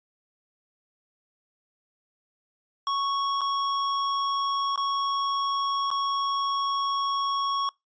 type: tone with dropouts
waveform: square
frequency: 1108.7 Hz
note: C#6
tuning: in tune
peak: -25 dBFS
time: 2.87-7.69 s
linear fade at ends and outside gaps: 1 ms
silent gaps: 3.409-3.415 / 4.759-4.776 / 5.904-5.913 s
effects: noise-tail reverb RT60 0.2 s tail -26 dB re dry + resampled to 16000 Hz